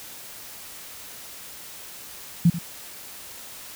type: tone with echo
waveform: sine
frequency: 170 Hz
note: F3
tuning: 46 cents flat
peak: -12 dBFS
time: 2.45-2.5 s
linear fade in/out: 5 ms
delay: 89 ms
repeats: 1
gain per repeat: -14 dB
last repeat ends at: 2.589 s
effects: white hiss -41 dBFS RMS until 3.75 s